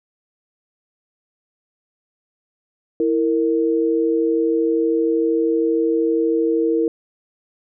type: tone pair together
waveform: sine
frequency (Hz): 328.3 / 461.1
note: E4 / A#4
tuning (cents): -7 / -19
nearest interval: tritone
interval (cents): 588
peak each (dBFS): -18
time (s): 3-6.88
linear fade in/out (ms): 2
effects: none